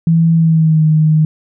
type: tone with pitch glide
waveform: sine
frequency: 164.81 to 155.56 Hz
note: E3 to D#3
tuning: 0 to 0 cents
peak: -7 dBFS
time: 0.07-1.25 s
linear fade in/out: 2 ms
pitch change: -100 cents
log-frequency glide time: 0.34-0.85 s
effects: none